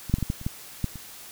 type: clicks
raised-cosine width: 5 ms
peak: -21 / -7 / -20 / -13 / -13 / -27 / -14 / -12 / -26 dBFS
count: 9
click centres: 0.097 / 0.14 / 0.185 / 0.227 / 0.301 / 0.414 / 0.465 / 0.843 / 0.957 s
effects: white hiss -44 dBFS RMS until 1.31 s